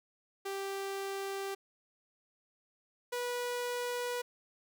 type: tone pair in turn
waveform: sawtooth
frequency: 392 / 488.2 Hz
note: G4 / B4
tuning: 0 / -20 cents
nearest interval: major third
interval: 380 cents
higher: second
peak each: -32 / -30 dBFS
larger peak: second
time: 0.45-1.55 / 3.12-4.22 s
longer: neither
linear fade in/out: 10 ms
effects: none